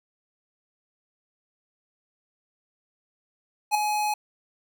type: tone with ADSR envelope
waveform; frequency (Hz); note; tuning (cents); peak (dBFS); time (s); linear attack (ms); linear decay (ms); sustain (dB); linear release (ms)
square; 842; G#5; +24; -17; 3.71-4.14; 39; 4; -7; 5
effects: none